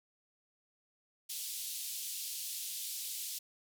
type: band-pass noise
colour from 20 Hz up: white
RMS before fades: -41 dBFS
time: 1.29-3.39 s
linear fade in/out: 10 ms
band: 3100 to 15000 Hz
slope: 24 dB/octave
effects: none